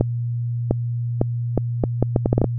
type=accelerating click train; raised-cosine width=2 ms; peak=-3 dBFS; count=12; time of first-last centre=0.01-2.443 s; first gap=700 ms; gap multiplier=0.72; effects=added 119 Hz sine -21 dBFS peak until 2.58 s